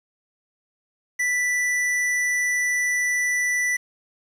square tone, 1975.5 Hz, B6, in tune, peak -21 dBFS, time 1.19-3.77 s, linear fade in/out 10 ms, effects low-pass 11000 Hz 12 dB/octave + 8-bit

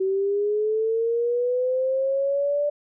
sine linear sweep, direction up, 377.8 to 588 Hz, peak -20 dBFS, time 0-2.7 s, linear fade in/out 10 ms, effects none

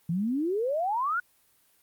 sine exponential sweep, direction up, 159.7 to 1485 Hz, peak -25 dBFS, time 0.09-1.2 s, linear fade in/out 5 ms, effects white hiss -65 dBFS RMS until 1.82 s + Opus 32 kbps

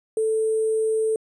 sine tone with sample-and-hold, 440 Hz, A4, in tune, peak -19 dBFS, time 0.17-1.16 s, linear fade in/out 2 ms, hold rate 8820 Hz, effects resampled to 22050 Hz

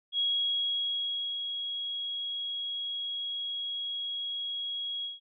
sine tone with ADSR envelope, 3311 Hz, G#7, 6 cents flat, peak -25 dBFS, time 0.12-5.2 s, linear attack 65 ms, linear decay 1200 ms, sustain -7 dB, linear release 160 ms, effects none

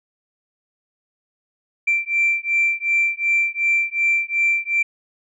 sine beating tone pair, 2349 / 2351.7 Hz, D7 / D7, 0 / +2 cents, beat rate 2.7 Hz, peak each -19 dBFS, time 1.87-4.83 s, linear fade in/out 10 ms, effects tanh soft clip ceiling -10 dBFS

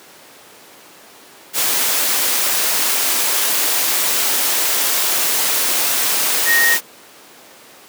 sine tone in noise, 1864.7 Hz, A#6, in tune, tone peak -12 dBFS, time 6.45-6.78 s, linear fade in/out 50 ms, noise white, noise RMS -17 dBFS, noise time 1.53-6.81 s, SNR +2 dB, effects pink hiss -42 dBFS RMS until 7.88 s + high-pass 300 Hz 12 dB/octave

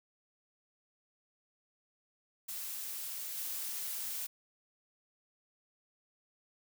blue noise with level steps, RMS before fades -41 / -39 dBFS, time 2.48-4.27 s, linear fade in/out 10 ms, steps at 3.37 s, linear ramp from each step 5 ms, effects none

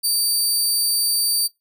20% pulse tone, 4632 Hz, D8, 25 cents flat, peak -12 dBFS, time 0.03-1.48 s, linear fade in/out 20 ms, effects noise-tail reverb RT60 0.2 s tail -21 dB re dry

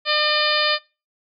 harmonic tone, 603 Hz, D5, 46 cents sharp, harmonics 1 / 2 / 3 / 4 / 5 / 6 / 7 / 8, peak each -25 / -25 / -25 / -25 / -25 / -25 / -25 / -25 dBFS, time 0.05-0.79 s, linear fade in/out 50 ms, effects noise-tail reverb RT60 0.3 s tail -22 dB re dry

